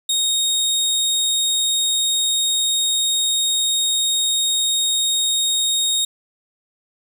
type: tone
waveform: 25% pulse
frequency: 3729 Hz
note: A#7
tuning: in tune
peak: -13 dBFS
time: 0.09-6.05 s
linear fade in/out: 5 ms
effects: none